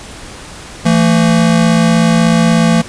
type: tone pair together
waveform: square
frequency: 168.5 / 224.9 Hz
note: E3 / A3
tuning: +38 / +38 cents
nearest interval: perfect fourth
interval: 500 cents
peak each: -11 dBFS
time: 0.85-2.82 s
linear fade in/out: 10 ms
effects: pink hiss -31 dBFS RMS until 2.88 s + resampled to 22050 Hz